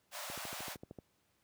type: high-pass noise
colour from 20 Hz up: pink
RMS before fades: -44 dBFS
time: 0.11-0.77 s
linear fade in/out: 50 ms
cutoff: 550 Hz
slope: 96 dB/octave
type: click train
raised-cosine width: 2 ms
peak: -33 dBFS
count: 10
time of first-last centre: 0.3-0.987 s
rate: 13.1 Hz
effects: pink hiss -75 dBFS RMS until 1.43 s + high-pass 80 Hz 12 dB/octave